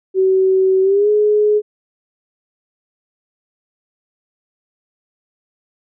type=tone with pitch glide; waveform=sine; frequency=379 to 420.5 Hz; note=F#4 to G#4; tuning=+42 to +22 cents; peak=-10 dBFS; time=0.14-1.62 s; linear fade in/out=50 ms; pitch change=+180 cents; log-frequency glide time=0.82-1.09 s; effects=none